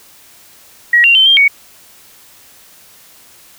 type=tone with pitch steps; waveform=sine; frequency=1908 / 2765 / 3088 / 3189 / 2234 Hz; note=A#6 / F7 / G7 / G7 / C#7; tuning=+40 / -18 / -27 / +29 / +13 cents; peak=-5 dBFS; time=0.93-1.48 s; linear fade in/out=5 ms; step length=110 ms; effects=white hiss -43 dBFS RMS until 3.58 s